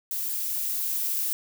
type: noise with level ramp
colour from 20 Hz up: violet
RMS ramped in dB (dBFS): -30 to -27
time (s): 0.11-1.33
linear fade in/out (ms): 0
effects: none